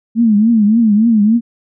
sine tone with vibrato, 219.2 Hz, A3, 6 cents flat, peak -7 dBFS, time 0.15-1.41 s, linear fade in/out 50 ms, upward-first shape triangle, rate 3.5 Hz, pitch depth 150 cents each way, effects none

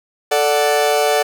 40% pulse chord, D major, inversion second, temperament equal, 440 / 587.3 / 740 Hz, A4 / D5 / F#5, 0 / 0 / 0 cents, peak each -17 dBFS, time 0.31-1.23 s, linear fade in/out 10 ms, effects none

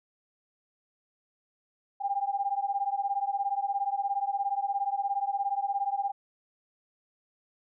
sine beating tone pair, 790 / 807 Hz, G5 / G#5, +13 / -50 cents, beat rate 17 Hz, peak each -30 dBFS, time 2-6.12 s, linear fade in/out 20 ms, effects none

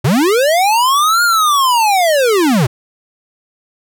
square linear two-way sweep, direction up then down, 108.6 to 1436 to 108.6 Hz, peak -10 dBFS, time 0.04-2.67 s, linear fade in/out 10 ms, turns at 1.23 s, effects none

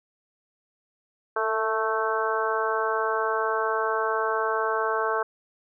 harmonic tone with a mistuned harmonic, 220 Hz, A3, in tune, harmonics 2 / 3 / 4 / 5 / 6 / 7, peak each -28 / -31 / -31 / -29 / -31 / -31 dBFS, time 1.36-5.23 s, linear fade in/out 5 ms, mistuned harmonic 2, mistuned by +17 cents, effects none

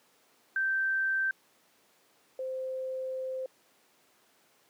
sine tone pair in turn, 1560 / 520.6 Hz, G6 / C5, -9 / -9 cents, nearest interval octave + perfect fifth, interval 1900 cents, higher first, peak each -26 / -32 dBFS, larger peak first, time 0.56-1.31 / 2.39-3.46 s, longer second, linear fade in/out 2 ms, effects pink hiss -65 dBFS RMS until 4.69 s + high-pass 300 Hz 12 dB/octave

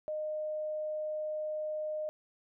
sine tone, 614 Hz, D#5, 23 cents flat, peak -33 dBFS, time 0.08-2.09 s, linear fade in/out 0 ms, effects none

